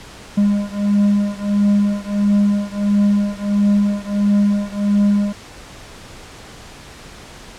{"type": "beating tone pair", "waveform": "triangle", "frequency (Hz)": [203.1, 204.6], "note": ["G#3", "G#3"], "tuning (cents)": [-38, -26], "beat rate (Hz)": 1.5, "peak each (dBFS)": [-14, -15], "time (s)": [0.37, 5.33], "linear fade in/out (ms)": 10, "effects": ["pink hiss -38 dBFS RMS until 7.58 s", "low-pass 8000 Hz 12 dB/octave"]}